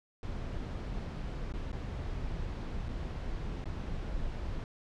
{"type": "noise with dropouts", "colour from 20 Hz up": "brown", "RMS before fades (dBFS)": -37, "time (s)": [0.23, 4.64], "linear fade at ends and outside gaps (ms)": 1, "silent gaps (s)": [[1.524, 1.538], [1.718, 1.728], [2.884, 2.889], [3.642, 3.656]], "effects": ["low-pass 5000 Hz 12 dB/octave"]}